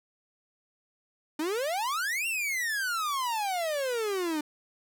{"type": "exponential two-way sweep", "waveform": "45% pulse", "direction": "up then down", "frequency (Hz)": [293.7, 2794, 293.7], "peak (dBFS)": -28, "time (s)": [1.39, 4.41], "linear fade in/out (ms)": 5, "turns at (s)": 2.27, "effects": []}